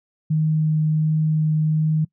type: tone with vibrato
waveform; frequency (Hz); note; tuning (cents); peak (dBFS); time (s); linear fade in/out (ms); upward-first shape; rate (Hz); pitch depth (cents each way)
sine; 155.56; D#3; 0; -16; 0.3-2.05; 10; triangle; 1.4; 8
effects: noise-tail reverb RT60 0.1 s tail -23 dB re dry